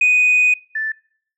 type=tone pair in turn; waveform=sine; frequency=2489 / 1760 Hz; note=D#7 / A6; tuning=0 / 0 cents; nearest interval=tritone; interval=600 cents; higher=first; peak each=-9 / -19 dBFS; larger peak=first; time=0.01-0.54 / 0.75-0.92 s; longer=first; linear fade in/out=5 ms; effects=noise-tail reverb RT60 0.6 s tail -24 dB re dry + tanh soft clip ceiling -8 dBFS